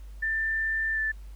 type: tone with pitch glide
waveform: sine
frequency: 1781 to 1758.5 Hz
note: A6 to A6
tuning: +21 to -1 cents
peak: -25 dBFS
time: 0.22-1.12 s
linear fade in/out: 10 ms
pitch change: -22 cents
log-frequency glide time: 0.93-0.99 s
effects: added 50 Hz sine -40 dBFS peak until 1.35 s + pink hiss -61 dBFS RMS until 1.35 s